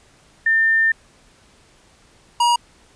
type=tone pair in turn; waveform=sine / square; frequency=1800 / 953.5 Hz; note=A6 / A#5; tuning=+39 / +39 cents; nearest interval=major seventh; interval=1100 cents; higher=first; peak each=-13 / -14 dBFS; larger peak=first; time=0.46-0.92 / 2.4-2.56 s; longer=first; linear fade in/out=5 ms; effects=pink hiss -53 dBFS RMS until 2.95 s + resampled to 22050 Hz